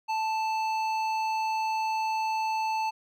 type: tone with hard clipping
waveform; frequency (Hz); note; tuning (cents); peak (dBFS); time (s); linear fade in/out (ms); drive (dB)
sine; 880; A5; 0; -28; 0.08-2.91; 20; 11
effects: none